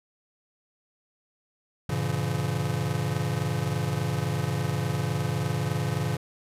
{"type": "chord", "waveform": "square", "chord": "G diminished seventh", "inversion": "none", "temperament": "just", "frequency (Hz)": [98, 117.6, 141.12, 169.34], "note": ["G2", "Bb2", "Db3", "Fb3"], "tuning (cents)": [0, 16, 31, 47], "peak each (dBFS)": [-34, -32, -30, -33], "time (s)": [1.89, 6.17], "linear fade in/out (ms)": 5, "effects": ["resampled to 32000 Hz"]}